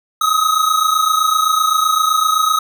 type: tone pair together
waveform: square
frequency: 1254 / 1281.8 Hz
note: D#6 / E6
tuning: +13 / -49 cents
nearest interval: unison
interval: 38 cents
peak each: -16 dBFS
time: 0.21-2.59 s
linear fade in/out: 5 ms
effects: none